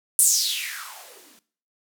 violet noise with band-pass filter sweep, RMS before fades -25 dBFS, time 0.19-1.39 s, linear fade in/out 0 ms, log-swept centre 9700 to 200 Hz, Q 5.4, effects noise-tail reverb RT60 0.5 s tail -19 dB re dry

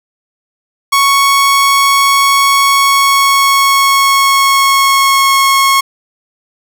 sawtooth tone with pitch glide, 1108.7 to 1092.2 Hz, C#6 to C#6, 0 to -26 cents, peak -3 dBFS, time 0.92-5.81 s, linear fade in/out 10 ms, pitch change -26 cents, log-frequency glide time 2.64-5.38 s, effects none

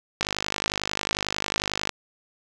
click train, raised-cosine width 0.2 ms, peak -7 dBFS, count 87, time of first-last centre 0.21-1.893 s, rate 51.1 Hz, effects none

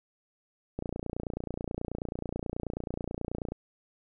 click train, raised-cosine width 2 ms, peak -20 dBFS, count 81, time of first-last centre 0.79-3.52 s, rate 29.3 Hz, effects none

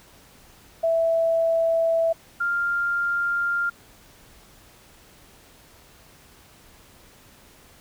sine tone pair in turn, 659.3 / 1397 Hz, E5 / F6, 0 / 0 cents, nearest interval octave + minor second, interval 1300 cents, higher second, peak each -18 / -21 dBFS, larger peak first, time 0.83-2.13 / 2.4-3.7 s, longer neither, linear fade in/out 10 ms, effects pink hiss -52 dBFS RMS until 7.8 s

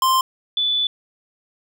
square / sine tone pair in turn, 1046.5 / 3477 Hz, C6 / A7, 0 / -21 cents, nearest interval octave + major sixth, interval 2079 cents, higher second, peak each -15 / -17 dBFS, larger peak first, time 0.02-0.21 / 0.57-0.87 s, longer second, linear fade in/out 2 ms, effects none

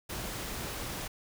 pink noise, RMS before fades -38 dBFS, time 0.09-1.08 s, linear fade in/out 10 ms, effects none

